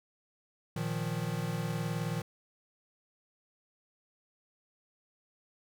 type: chord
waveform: square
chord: Bb suspended fourth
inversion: none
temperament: equal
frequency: 116.54 / 155.56 / 174.61 Hz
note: Bb2 / Eb3 / F3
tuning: 0 / 0 / 0 cents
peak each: -38 / -36 / -38 dBFS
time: 0.76-2.22 s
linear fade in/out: 5 ms
effects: none